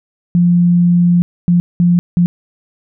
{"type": "tone bursts at uneven times", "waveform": "sine", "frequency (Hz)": 174.61, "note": "F3", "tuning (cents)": 0, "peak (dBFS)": -7, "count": 4, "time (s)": [[0.35, 1.22], [1.48, 1.6], [1.8, 1.99], [2.17, 2.26]], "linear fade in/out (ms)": 0, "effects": []}